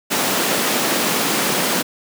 pink high-pass noise, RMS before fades -19 dBFS, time 0.1-1.83 s, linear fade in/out 20 ms, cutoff 190 Hz, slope 24 dB/octave, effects none

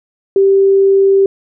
sine tone, 390.9 Hz, G4, 5 cents flat, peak -6 dBFS, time 0.36-1.26 s, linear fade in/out 2 ms, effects none

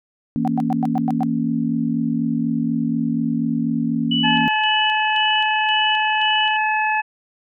sine chord, A# diminished, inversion second, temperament equal, 164.81 / 233.1 / 277.2 Hz, E3 / A#3 / C#4, 0 / 0 / 0 cents, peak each -25 / -20 / -23 dBFS, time 0.36-4.48 s, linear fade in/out 0 ms
sine tone bursts, 759 Hz, F#5, 44 cents sharp, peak -20 dBFS, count 7, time 0.45-1.232 s, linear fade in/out 0 ms, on 26 ms, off 100 ms
sine tone with tremolo, 2960 Hz, F#7, in tune, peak -19 dBFS, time 4.11-6.57 s, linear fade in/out 5 ms, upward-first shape square, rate 1.9 Hz, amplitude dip 55%
harmonic tone, 861 Hz, A5, 38 cents flat, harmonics 1 / 2 / 3, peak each -19 / -22 / -24 dBFS, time 4.23-7.02 s, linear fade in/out 20 ms
effects none

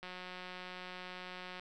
click train, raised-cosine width 0.3 ms, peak -30 dBFS, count 286, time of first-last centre 0.03-1.596 s, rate 182 Hz, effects none

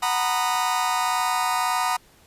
40% pulse chord, B major seventh, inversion second, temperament just, 740.8 / 926 / 987.8 / 1234.7 Hz, F#5 / A#5 / B5 / D#6, +2 / -12 / 0 / -14 cents, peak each -26 dBFS, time 0.02-1.97 s, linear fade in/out 10 ms, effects pink hiss -55 dBFS RMS until 2.26 s + resampled to 32000 Hz

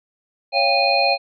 sine tone cluster, 556 / 694 / 791 / 2475 / 4191 Hz, C#5 / F5 / G5 / D#7 / C8, +5 / -11 / +15 / -10 / +2 cents, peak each -21 dBFS, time 0.52-1.18 s, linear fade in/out 50 ms, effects none

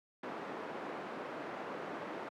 pink band-pass noise, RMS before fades -43 dBFS, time 0.23-2.29 s, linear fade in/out 5 ms, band 280 to 1400 Hz, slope 12 dB/octave, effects high-pass 150 Hz 12 dB/octave

